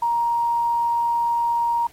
sine tone with quantisation, 939 Hz, A#5, 12 cents sharp, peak -18 dBFS, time 0.02-1.87 s, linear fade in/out 5 ms, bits 8, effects pink hiss -52 dBFS RMS until 1.92 s + AAC 48 kbps

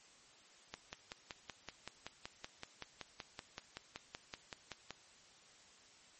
click train, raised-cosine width 0.2 ms, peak -26 dBFS, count 23, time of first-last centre 0.74-4.907 s, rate 5.28 Hz, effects white hiss -63 dBFS RMS until 6.19 s + MP3 32 kbps

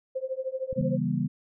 sine tone with tremolo, 523.3 Hz, C5, in tune, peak -25 dBFS, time 0.15-0.98 s, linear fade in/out 10 ms, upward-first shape triangle, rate 13 Hz, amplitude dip 100%
clicks, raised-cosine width 5 ms, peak -26 dBFS, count 2, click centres 0.728 / 0.812 s
sine chord, C# diminished seventh, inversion none, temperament equal with one note detuned, 138.59 / 164.81 / 196 / 238.7 Hz, C#3 / E3 / G3 / Bb3, 0 / 0 / 0 / +41 cents, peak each -30 dBFS, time 0.76-1.28 s, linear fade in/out 20 ms
effects none

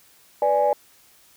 sine chord, G# diminished, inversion first, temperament equal, 493.9 / 587.3 / 830.6 Hz, B4 / D5 / G#5, 0 / 0 / 0 cents, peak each -23 / -19 / -20 dBFS, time 0.42-0.73 s, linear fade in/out 2 ms, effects tanh soft clip ceiling -9 dBFS + white hiss -55 dBFS RMS until 1.36 s

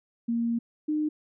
sine tone pair in turn, 233.1 / 304.3 Hz, A#3 / D#4, 0 / -38 cents, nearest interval perfect fourth, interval 462 cents, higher second, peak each -24 dBFS, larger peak neither, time 0.28-0.59 / 0.88-1.09 s, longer first, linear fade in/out 10 ms, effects none

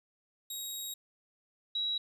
15% pulse / sine tone pair in turn, 3794 / 3876 Hz, A#7 / B7, +30 / -33 cents, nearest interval unison, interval 37 cents, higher second, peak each -30 / -30 dBFS, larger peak neither, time 0.5-0.94 / 1.75-1.98 s, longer first, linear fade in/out 5 ms, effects resampled to 32000 Hz + 11-bit

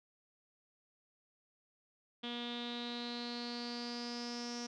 sawtooth tone with low-pass filter sweep, 239.6 Hz, A#3, 48 cents sharp, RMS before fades -42 dBFS, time 2.23-4.67 s, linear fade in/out 10 ms, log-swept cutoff 3400 to 5600 Hz, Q 9.7, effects none

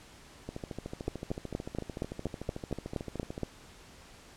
two click trains, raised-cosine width 2 ms, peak -18 / -24 dBFS, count 11 / 40, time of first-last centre 1.08-3.433 / 0.49-3.379 s, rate 4.25 / 13.5 Hz, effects pink hiss -54 dBFS RMS until 4.36 s + low-pass 9000 Hz 12 dB/octave

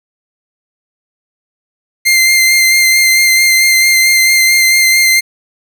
sawtooth tone with vibrato, 2093 Hz, C7, in tune, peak -3 dBFS, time 2.05-5.21 s, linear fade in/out 20 ms, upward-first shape sine, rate 4.5 Hz, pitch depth 17 cents each way, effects none

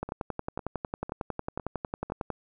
two click trains, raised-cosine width 1 ms, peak -17 / -23 dBFS, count 26 / 5, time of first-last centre 0.03-2.303 / 0.09-2.1 s, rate 11 / 1.99 Hz, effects none

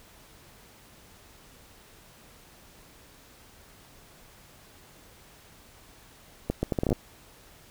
accelerating click train, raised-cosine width 2 ms, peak -12 dBFS, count 10, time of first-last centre 6.5-6.928 s, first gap 130 ms, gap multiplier 0.71, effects pink hiss -54 dBFS RMS until 7.7 s

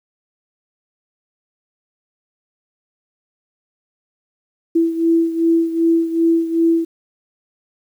sine beating tone pair, 330.7 / 333.3 Hz, E4 / E4, +6 / +19 cents, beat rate 2.6 Hz, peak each -14 / -19 dBFS, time 4.75-6.85 s, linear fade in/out 10 ms, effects 8-bit

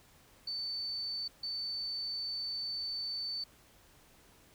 sine tone bursts at uneven times, 4527 Hz, C#8, 36 cents sharp, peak -35 dBFS, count 2, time 0.47-1.28 / 1.43-3.44 s, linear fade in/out 5 ms, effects pink hiss -62 dBFS RMS until 4.54 s

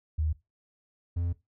sine / triangle tone pair in turn, 77.6 / 86.38 Hz, D#2 / F2, -4 / -18 cents, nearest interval major second, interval 186 cents, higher second, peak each -25 dBFS, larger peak neither, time 0.18-0.33 / 1.16-1.33 s, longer second, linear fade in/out 10 ms, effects noise-tail reverb RT60 0.2 s tail -17 dB re dry

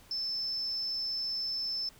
sine tone with amplitude modulation, 5274 Hz, E8, in tune, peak -29 dBFS, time 0.11-1.89 s, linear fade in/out 2 ms, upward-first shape sine, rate 235 Hz, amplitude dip 35%, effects tanh soft clip ceiling -26 dBFS + pink hiss -58 dBFS RMS until 1.99 s

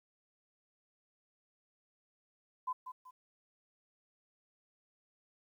sine tone with echo, 1015 Hz, B5, 47 cents sharp, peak -33 dBFS, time 2.67-2.73 s, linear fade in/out 10 ms, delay 190 ms, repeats 2, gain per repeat -9 dB, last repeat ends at 3.11 s, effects 12-bit

